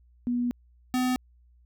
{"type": "tone pair in turn", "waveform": ["sine", "square"], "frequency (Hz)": [243.1, 253], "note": ["B3", "B3"], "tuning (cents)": [-27, 42], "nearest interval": "minor second", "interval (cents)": 69, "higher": "second", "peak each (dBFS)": -24, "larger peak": "neither", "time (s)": [[0.27, 0.51], [0.94, 1.16]], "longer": "first", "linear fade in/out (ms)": 0, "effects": ["added 60 Hz sine -56 dBFS peak until 1.65 s"]}